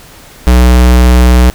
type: tone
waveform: square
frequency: 61.7 Hz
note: B1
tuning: 1 cent flat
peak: -3 dBFS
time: 0.47-1.5 s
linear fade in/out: 0 ms
effects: pink hiss -35 dBFS RMS until 1.54 s